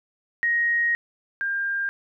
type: tone pair in turn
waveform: sine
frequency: 1878 / 1599.9 Hz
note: A#6 / G6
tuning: +12 / +35 cents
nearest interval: minor third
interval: 277 cents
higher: first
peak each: -19 / -23 dBFS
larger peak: first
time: 0.43-0.95 / 1.41-1.89 s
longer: first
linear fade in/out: 0 ms
effects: none